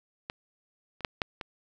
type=clicks; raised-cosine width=0.3 ms; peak=-18 / -30 / -10 / -11 / -20 dBFS; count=5; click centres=0.299 / 1.007 / 1.048 / 1.218 / 1.412 s; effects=none